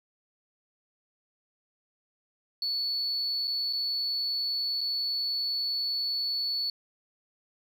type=tone with dropouts; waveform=sine; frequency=4435 Hz; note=C#8; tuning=in tune; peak=-26 dBFS; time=2.62-6.7 s; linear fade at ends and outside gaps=2 ms; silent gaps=3.473-3.477 / 3.728-3.732 / 4.808-4.812 s; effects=tanh soft clip ceiling -24 dBFS + 11-bit